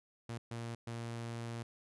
sawtooth tone bursts at uneven times, 116.54 Hz, A#2, in tune, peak -36 dBFS, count 3, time 0.29-0.38 / 0.51-0.75 / 0.87-1.63 s, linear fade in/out 5 ms, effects resampled to 24000 Hz

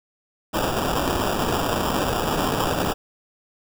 white noise with sample-and-hold, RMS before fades -23 dBFS, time 0.53-2.94 s, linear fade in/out 20 ms, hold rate 2100 Hz, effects none

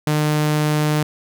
sawtooth tone, 151.3 Hz, D#3, 48 cents flat, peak -12 dBFS, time 0.07-1.03 s, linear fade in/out 2 ms, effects none

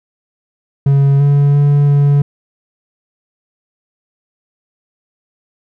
triangle tone with pitch steps, 139.2 / 142.6 / 143.9 / 142.9 Hz, C#3 / C#3 / D3 / D3, +8 / +49 / -35 / -47 cents, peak -5 dBFS, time 0.86-2.22 s, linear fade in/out 5 ms, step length 340 ms, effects none

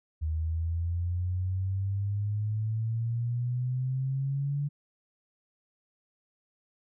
sine exponential sweep, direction up, 77.7 to 145 Hz, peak -27 dBFS, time 0.21-4.69 s, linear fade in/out 20 ms, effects none

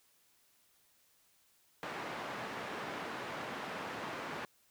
white band-pass noise, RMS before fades -42 dBFS, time 1.83-4.45 s, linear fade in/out 0 ms, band 160 to 1500 Hz, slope 12 dB/octave, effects white hiss -70 dBFS RMS until 4.7 s

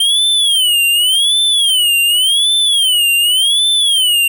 square tone with vibrato, 3136 Hz, G7, in tune, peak -10 dBFS, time 0-4.28 s, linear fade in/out 5 ms, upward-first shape sine, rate 0.88 Hz, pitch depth 210 cents each way, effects none

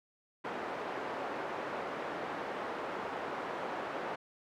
pink band-pass noise, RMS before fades -39 dBFS, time 0.44-4.16 s, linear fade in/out 10 ms, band 400 to 1400 Hz, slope 12 dB/octave, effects none

